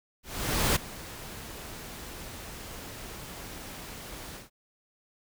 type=noise with ADSR envelope; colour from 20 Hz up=pink; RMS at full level=-24 dBFS; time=0.23-4.5 s; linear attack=530 ms; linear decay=9 ms; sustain=-18 dB; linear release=150 ms; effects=none